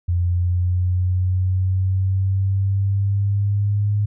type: exponential sweep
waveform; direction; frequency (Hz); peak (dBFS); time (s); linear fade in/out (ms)
sine; up; 87.31 to 103.83; -16; 0.08-4.06; 10
effects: none